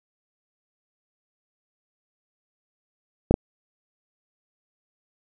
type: clicks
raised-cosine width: 2 ms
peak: -4 dBFS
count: 2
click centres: 3.31 / 3.341 s
effects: none